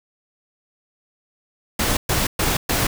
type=noise bursts; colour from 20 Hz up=pink; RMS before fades=-20 dBFS; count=4; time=1.79-2.87 s; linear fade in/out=5 ms; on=180 ms; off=120 ms; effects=none